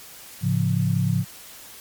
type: chord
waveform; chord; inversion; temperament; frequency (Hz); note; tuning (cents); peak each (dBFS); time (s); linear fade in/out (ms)
sine; A augmented; none; equal with one note detuned; 108.24 / 138.59 / 174.61; A2 / C#3 / E#3; -28 / 0 / 0; -23; 0.41-1.25; 50
effects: white hiss -43 dBFS RMS until 1.8 s + MP3 96 kbps